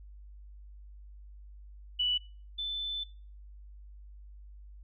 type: tone pair in turn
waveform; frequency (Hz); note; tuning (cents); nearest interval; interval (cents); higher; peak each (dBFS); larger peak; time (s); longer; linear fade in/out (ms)
sine; 2960 / 3520; F#7 / A7; 0 / 0; minor third; 300; second; -26 / -32; first; 1.99-2.18 / 2.58-3.04; second; 10
effects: noise-tail reverb RT60 0.4 s tail -23 dB re dry + added 50 Hz sine -47 dBFS peak until 4.83 s